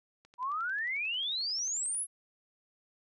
click train, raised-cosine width 0.2 ms, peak -40 dBFS, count 20, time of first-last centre 0.25-1.946 s, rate 11.2 Hz
sine exponential sweep, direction up, 957 to 11175 Hz, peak -31 dBFS, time 0.38-2.07 s, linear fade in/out 50 ms
effects none

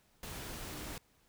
sine tone in noise, 300.9 Hz, D4, 42 cents sharp, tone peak -51 dBFS, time 0.71-0.93 s, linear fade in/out 2 ms, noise pink, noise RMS -44 dBFS, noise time 0.23-0.98 s, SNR -10 dB, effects pink hiss -70 dBFS RMS until 1.28 s

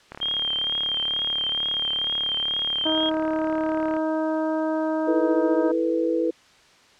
click train, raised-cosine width 0.5 ms, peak -21 dBFS, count 141, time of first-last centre 0.12-3.966 s, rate 36.4 Hz
sine tone with vibrato, 3200 Hz, G7, 35 cents sharp, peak -22 dBFS, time 0.21-3.1 s, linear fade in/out 10 ms, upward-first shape triangle, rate 2.2 Hz, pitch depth 35 cents each way
harmonic tone, 315.1 Hz, D#4, 22 cents sharp, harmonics 1 / 2 / 3 / 4 / 5, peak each -24 / -26 / -32 / -38 / -39 dBFS, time 2.85-5.72 s, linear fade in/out 10 ms
sine chord, E suspended fourth, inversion none, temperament equal, 329.6 / 440 / 493.9 Hz, E4 / A4 / B4, 0 / 0 / 0 cents, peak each -23 / -28 / -24 dBFS, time 5.07-6.31 s, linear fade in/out 10 ms
effects white hiss -54 dBFS RMS until 6.99 s + low-pass 5000 Hz 12 dB/octave

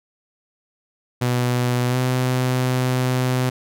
sawtooth tone with pitch glide, 123.47 to 127.31 Hz, B2 to C3, 0 to -47 cents, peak -14 dBFS, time 1.21-3.5 s, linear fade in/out 10 ms, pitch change +53 cents, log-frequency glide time 1.89-1.96 s, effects none

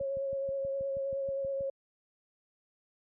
sine tone with vibrato, 547 Hz, C#5, 23 cents flat, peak -31 dBFS, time 0-1.7 s, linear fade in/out 5 ms, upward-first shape sine, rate 9.5 Hz, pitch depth 18 cents each way
click train, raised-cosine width 5 ms, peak -35 dBFS, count 11, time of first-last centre 0.01-1.607 s, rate 6.26 Hz
effects high-pass 60 Hz 12 dB/octave

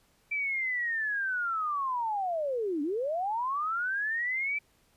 sine linear two-way sweep, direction down then up, 2341 to 277.2 to 2341 Hz, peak -28 dBFS, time 0.31-4.59 s, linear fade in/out 10 ms, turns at 2.82 s, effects pink hiss -67 dBFS RMS until 4.96 s + resampled to 32000 Hz

